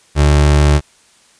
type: tone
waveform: 30% pulse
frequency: 73.42 Hz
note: D2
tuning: in tune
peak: -5 dBFS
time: 0.15-0.81 s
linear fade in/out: 50 ms
effects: white hiss -50 dBFS RMS until 1.39 s + resampled to 22050 Hz